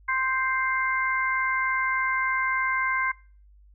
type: harmonic tone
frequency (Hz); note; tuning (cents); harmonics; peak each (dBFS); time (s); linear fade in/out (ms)
523.3; C5; 0; 2 / 3 / 4; -27 / -27 / -27; 0.08-3.12; 10
effects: noise-tail reverb RT60 0.4 s tail -23 dB re dry + added 50 Hz sine -51 dBFS peak until 3.74 s